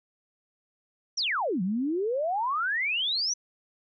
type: exponential two-way sweep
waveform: sine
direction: down then up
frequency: 6060 to 174.5 to 6060 Hz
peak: -25 dBFS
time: 1.17-3.34 s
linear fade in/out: 10 ms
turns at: 1.62 s
effects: none